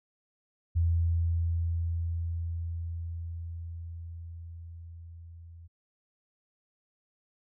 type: tone with level ramp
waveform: sine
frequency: 84 Hz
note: E2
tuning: 33 cents sharp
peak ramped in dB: -22 to -46 dBFS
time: 0.75-5.68 s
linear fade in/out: 20 ms
effects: none